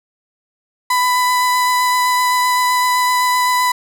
35% pulse tone with vibrato, 997 Hz, B5, 16 cents sharp, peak -11 dBFS, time 0.9-3.72 s, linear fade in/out 5 ms, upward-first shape triangle, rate 7.8 Hz, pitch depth 11 cents each way, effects none

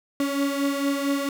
35% pulse beating tone pair, 278.8 / 283.2 Hz, C#4 / C#4, +10 / +37 cents, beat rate 4.4 Hz, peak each -22 / -27 dBFS, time 0.2-1.29 s, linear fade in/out 2 ms, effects none

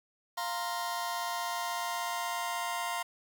sawtooth chord, F suspended fourth, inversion none, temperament just, 698.5 / 931.3 / 1047.7 Hz, F5 / Bb5 / C6, 0 / -2 / +2 cents, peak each -33 dBFS, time 0.37-3.03 s, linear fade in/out 10 ms, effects 9-bit

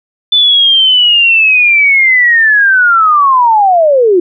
sine linear sweep, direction down, 3520 to 338.1 Hz, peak -4 dBFS, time 0.32-4.2 s, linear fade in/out 5 ms, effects none

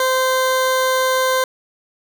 20% pulse tone, 518 Hz, C5, 17 cents flat, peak -10 dBFS, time 0-1.44 s, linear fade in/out 2 ms, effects none

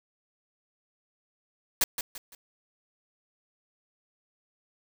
white noise with echo, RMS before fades -23 dBFS, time 1.81-1.84 s, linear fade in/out 2 ms, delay 170 ms, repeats 3, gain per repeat -9 dB, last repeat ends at 2.35 s, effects none

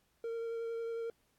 triangle tone with vibrato, 460 Hz, A#4, 23 cents flat, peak -34 dBFS, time 0.24-1.1 s, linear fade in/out 2 ms, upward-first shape triangle, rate 11 Hz, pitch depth 15 cents each way, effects pink hiss -75 dBFS RMS until 1.38 s + AAC 64 kbps

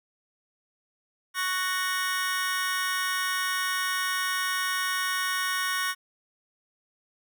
sawtooth chord, F# major, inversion second, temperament just, 1110 / 1480 / 1850 Hz, C#6 / F#6 / A#6, +2 / 0 / -14 cents, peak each -27 dBFS, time 1.34-5.95 s, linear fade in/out 50 ms, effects none

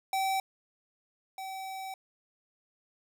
square tone pair in turn, 770 / 766.3 Hz, G5 / G5, -31 / -40 cents, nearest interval unison, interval 9 cents, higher first, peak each -28 / -38 dBFS, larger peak first, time 0.13-0.4 / 1.38-1.94 s, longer second, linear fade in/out 2 ms, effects none

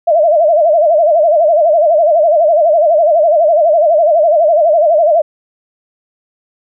sine tone with vibrato, 639 Hz, D#5, 46 cents sharp, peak -6 dBFS, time 0.07-5.22 s, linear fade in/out 10 ms, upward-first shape sine, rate 12 Hz, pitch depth 140 cents each way, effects none

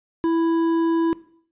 triangle tone with hard clipping, 330.4 Hz, E4, 4 cents sharp, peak -19 dBFS, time 0.24-1.13 s, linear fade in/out 0 ms, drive 11 dB, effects noise-tail reverb RT60 0.6 s tail -19 dB re dry + resampled to 8000 Hz

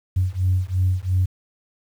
sine beating tone pair, 90.9 / 93.8 Hz, F#2 / F#2, -30 / +24 cents, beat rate 2.9 Hz, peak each -20 dBFS, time 0.16-1.26 s, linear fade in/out 10 ms, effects tanh soft clip ceiling -11 dBFS + 8-bit

